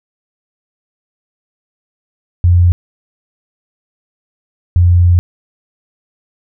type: tone bursts at uneven times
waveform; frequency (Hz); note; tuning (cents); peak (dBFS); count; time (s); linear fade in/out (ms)
sine; 87.9; F2; +12; -5; 2; 2.44-2.72 / 4.76-5.19; 0
effects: none